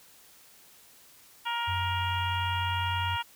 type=harmonic tone; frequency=470.7 Hz; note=A#4; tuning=17 cents sharp; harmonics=2 / 3 / 4 / 5 / 6 / 7; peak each=-31 / -36 / -40 / -41 / -36 / -40 dBFS; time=1.45-3.23 s; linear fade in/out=20 ms
type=tone; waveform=sine; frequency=92.9 Hz; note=F#2; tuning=7 cents sharp; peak=-31 dBFS; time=1.67-3.17 s; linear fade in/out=20 ms
effects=white hiss -56 dBFS RMS until 3.35 s